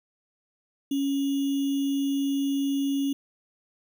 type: tone with sample-and-hold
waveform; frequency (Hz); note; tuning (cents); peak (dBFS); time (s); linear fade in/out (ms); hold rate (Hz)
sine; 277.2; C#4; 0; -23; 0.91-3.13; 5; 3150
effects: none